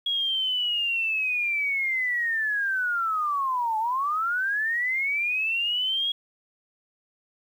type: linear two-way sweep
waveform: sine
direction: down then up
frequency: 3322 to 857 to 3322 Hz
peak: -23 dBFS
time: 0.06-6.12 s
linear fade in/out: 5 ms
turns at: 3.78 s
effects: 9-bit